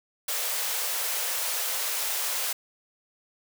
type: high-pass noise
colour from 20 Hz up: white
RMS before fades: -29 dBFS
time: 0.28-2.53 s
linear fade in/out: 5 ms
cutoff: 440 Hz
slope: 48 dB/octave
effects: none